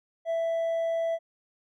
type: tone with hard clipping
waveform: sine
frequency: 662 Hz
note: E5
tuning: 7 cents sharp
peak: -26 dBFS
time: 0.25-1.19 s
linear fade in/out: 50 ms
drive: 2 dB
effects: none